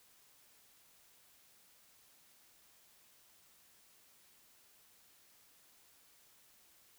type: silence
effects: white hiss -66 dBFS RMS until 6.98 s